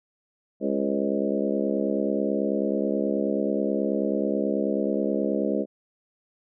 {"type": "harmonic tone with a mistuned harmonic", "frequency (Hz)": 69.3, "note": "C#2", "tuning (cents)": 0, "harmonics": [3, 4, 5, 6, 7, 8, 9], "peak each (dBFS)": [-28, -29, -30, -31, -31, -32, -33], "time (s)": [0.6, 5.66], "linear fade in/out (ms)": 50, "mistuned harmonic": 7, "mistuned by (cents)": 35, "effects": []}